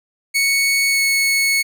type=tone with pitch glide; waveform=sawtooth; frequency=2217 to 2203 Hz; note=C#7 to C#7; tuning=0 to -11 cents; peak=-11 dBFS; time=0.34-1.63 s; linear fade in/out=20 ms; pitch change=-11 cents; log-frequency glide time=0.9-1 s; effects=none